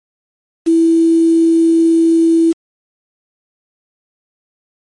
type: tone with quantisation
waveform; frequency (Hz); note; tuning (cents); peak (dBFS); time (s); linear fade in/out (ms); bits
sine; 329.6; E4; 0; -7; 0.66-2.53; 20; 5
effects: MP3 48 kbps